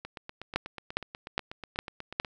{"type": "two click trains", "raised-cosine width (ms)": 0.3, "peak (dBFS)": [-10, -23], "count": [5, 19], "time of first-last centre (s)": [[0.56, 2.199], [0.05, 2.248]], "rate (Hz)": [2.44, 8.19], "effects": []}